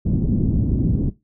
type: low-pass noise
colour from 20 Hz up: white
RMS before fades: -19 dBFS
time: 0.05-1.1 s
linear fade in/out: 10 ms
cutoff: 240 Hz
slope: 24 dB/octave
effects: noise-tail reverb RT60 0.2 s tail -17 dB re dry